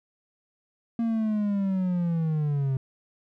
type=linear sweep; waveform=triangle; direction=down; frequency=232.8 to 130.81 Hz; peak=-21 dBFS; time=0.99-2.77 s; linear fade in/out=2 ms; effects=none